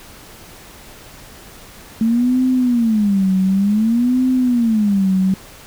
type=tone with vibrato; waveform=sine; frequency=220 Hz; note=A3; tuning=in tune; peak=-12 dBFS; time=2.01-5.34 s; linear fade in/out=2 ms; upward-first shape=sine; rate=0.55 Hz; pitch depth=270 cents each way; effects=pink hiss -40 dBFS RMS until 5.66 s